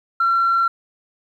sine tone, 1361 Hz, F6, 45 cents flat, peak -13 dBFS, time 0.2-0.68 s, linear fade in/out 5 ms, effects tanh soft clip ceiling -11 dBFS + 9-bit

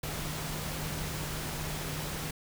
sine tone in noise, 153.4 Hz, D#3, 24 cents flat, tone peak -39 dBFS, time 0.03-2.31 s, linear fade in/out 5 ms, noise pink, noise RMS -37 dBFS, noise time 0.03-2.31 s, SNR -5 dB, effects none

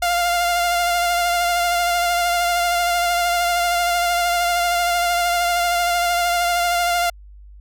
sawtooth tone with vibrato, 698.5 Hz, F5, in tune, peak -13 dBFS, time 0.02-7.1 s, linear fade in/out 5 ms, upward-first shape sine, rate 13 Hz, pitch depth 22 cents each way, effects added 50 Hz sine -39 dBFS peak until 7.6 s

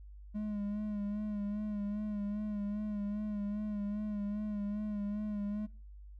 triangle tone with vibrato, 207.7 Hz, G#3, in tune, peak -32 dBFS, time 0.34-5.67 s, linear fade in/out 20 ms, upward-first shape sine, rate 2.5 Hz, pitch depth 40 cents each way, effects noise-tail reverb RT60 0.4 s tail -23 dB re dry + added 50 Hz sine -48 dBFS peak until 6.19 s

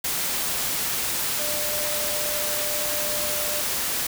sine tone in noise, 596 Hz, D5, 25 cents sharp, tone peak -32 dBFS, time 1.39-3.61 s, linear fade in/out 5 ms, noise white, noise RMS -26 dBFS, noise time 0.04-4.07 s, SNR -9 dB, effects none

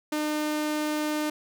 sawtooth tone, 302.9 Hz, D#4, 46 cents flat, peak -22 dBFS, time 0.12-1.3 s, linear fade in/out 5 ms, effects none

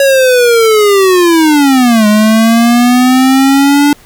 square linear two-way sweep, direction down then up, 557 to 208.8 to 291.8 Hz, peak -5 dBFS, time 0-3.93 s, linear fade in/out 2 ms, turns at 2.07 s, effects pink hiss -41 dBFS RMS until 4.05 s

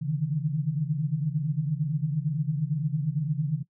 sine tone cluster, 138.1 / 151.4 / 160.2 Hz, C#3 / D#3 / E3, -6 / -47 / -49 cents, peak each -29 dBFS, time 0.01-3.63 s, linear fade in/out 20 ms, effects noise-tail reverb RT60 0.1 s tail -18 dB re dry

